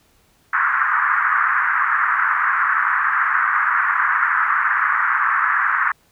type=band-pass noise; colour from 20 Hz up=pink; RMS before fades=-18 dBFS; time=0.53-5.92 s; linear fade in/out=5 ms; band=1100 to 1800 Hz; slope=48 dB/octave; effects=pink hiss -58 dBFS RMS until 6.11 s